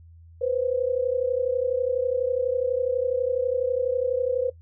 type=tone pair together; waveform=sine; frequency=491.2 / 523.3 Hz; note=B4 / C5; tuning=-9 / 0 cents; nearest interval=minor second; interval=109 cents; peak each=-24 / -25 dBFS; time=0.41-4.5 s; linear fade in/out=10 ms; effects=noise-tail reverb RT60 0.1 s tail -19 dB re dry + added 83 Hz sine -46 dBFS peak until 4.61 s